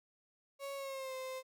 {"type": "tone with pitch glide", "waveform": "35% pulse", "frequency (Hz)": [554.4, 520.3], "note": ["C#5", "C5"], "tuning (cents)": [0, -10], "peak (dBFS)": -39, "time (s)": [0.59, 1.43], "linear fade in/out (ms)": 50, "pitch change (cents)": -110, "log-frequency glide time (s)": [0.75, 1.15], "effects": []}